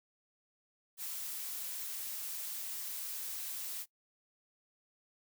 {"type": "noise", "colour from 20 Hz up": "blue", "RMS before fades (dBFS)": -41, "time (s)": [0.97, 3.86], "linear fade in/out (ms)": 50, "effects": ["noise-tail reverb RT60 0.1 s tail -20 dB re dry"]}